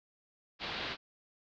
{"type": "low-pass noise", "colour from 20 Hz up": "white", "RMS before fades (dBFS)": -39, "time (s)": [0.59, 0.97], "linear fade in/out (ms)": 50, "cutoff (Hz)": 4400, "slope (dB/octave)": 48, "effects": []}